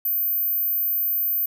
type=tone; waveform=sine; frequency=14360 Hz; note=A9; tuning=34 cents sharp; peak=-20 dBFS; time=0.05-1.46 s; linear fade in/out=5 ms; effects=none